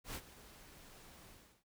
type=noise with ADSR envelope; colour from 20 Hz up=pink; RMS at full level=-42 dBFS; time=0.04-1.64 s; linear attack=110 ms; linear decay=55 ms; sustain=-16 dB; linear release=360 ms; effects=none